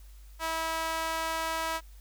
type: tone with high-pass filter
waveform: sawtooth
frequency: 324.5 Hz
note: E4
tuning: 27 cents flat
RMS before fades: -32 dBFS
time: 0.39-1.81 s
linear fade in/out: 50 ms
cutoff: 930 Hz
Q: 1.6
effects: added 50 Hz sine -47 dBFS peak until 2 s + white hiss -62 dBFS RMS until 2 s